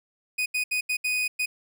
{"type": "tone bursts at uneven times", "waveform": "40% pulse", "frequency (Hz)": 2489, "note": "D#7", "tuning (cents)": 0, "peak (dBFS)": -23, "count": 6, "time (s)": [[0.38, 0.46], [0.54, 0.64], [0.71, 0.81], [0.89, 0.97], [1.04, 1.28], [1.39, 1.46]], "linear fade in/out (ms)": 10, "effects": []}